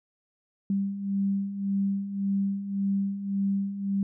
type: beating tone pair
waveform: sine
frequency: 196 / 197.8 Hz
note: G3 / G3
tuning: 0 / +16 cents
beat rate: 1.8 Hz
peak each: -32 / -26 dBFS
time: 0.7-4.03 s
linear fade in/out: 2 ms
effects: none